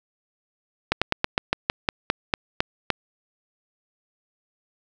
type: slowing click train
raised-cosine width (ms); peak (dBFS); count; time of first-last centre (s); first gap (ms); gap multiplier
0.3; -3; 12; 0.92-2.903; 96; 1.12
effects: none